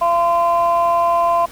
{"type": "tone pair together", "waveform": "sine", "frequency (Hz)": [683, 1029], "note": ["F5", "C6"], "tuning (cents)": [-39, -29], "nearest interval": "perfect fifth", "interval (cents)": 710, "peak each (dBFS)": -14, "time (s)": [0.01, 1.46], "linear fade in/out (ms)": 10, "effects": ["tanh soft clip ceiling -8 dBFS", "pink hiss -40 dBFS RMS until 1.51 s"]}